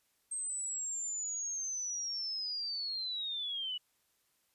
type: linear sweep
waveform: sine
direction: down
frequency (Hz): 8372 to 2921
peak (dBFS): -35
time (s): 0.31-3.78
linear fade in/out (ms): 10
effects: white hiss -75 dBFS RMS until 4.54 s + resampled to 32000 Hz